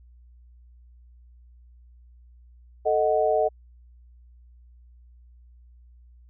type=chord; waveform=sine; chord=D# diminished; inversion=second; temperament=equal; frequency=440 / 622.3 / 740 Hz; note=A4 / D#5 / F#5; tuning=0 / 0 / 0 cents; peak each=-24 / -22 / -25 dBFS; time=2.85-3.49 s; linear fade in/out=20 ms; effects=added 60 Hz sine -49 dBFS peak until 6.29 s